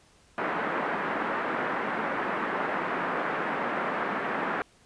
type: band-pass noise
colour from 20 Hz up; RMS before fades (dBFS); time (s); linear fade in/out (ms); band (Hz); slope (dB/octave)
white; -30; 0.38-4.62; 0; 180 to 1700; 24
effects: pink hiss -60 dBFS RMS until 4.85 s + resampled to 22050 Hz